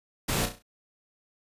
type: noise with echo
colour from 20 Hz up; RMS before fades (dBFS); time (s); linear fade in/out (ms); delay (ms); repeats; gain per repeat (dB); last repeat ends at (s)
pink; -28; 0.28-0.46; 10; 33; 5; -7; 0.625
effects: resampled to 32000 Hz